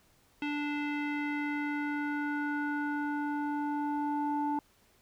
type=tone with low-pass filter sweep; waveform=square; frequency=292.7 Hz; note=D4; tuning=6 cents flat; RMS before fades=-33 dBFS; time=0.42-4.59 s; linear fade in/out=2 ms; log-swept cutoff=2700 to 870 Hz; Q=3.4; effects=pink hiss -66 dBFS RMS until 5.01 s